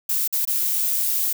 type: noise with dropouts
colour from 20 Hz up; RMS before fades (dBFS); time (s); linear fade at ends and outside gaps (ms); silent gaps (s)
violet; -22; 0.09-1.33; 5; 0.277-0.326 / 0.452-0.474
effects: none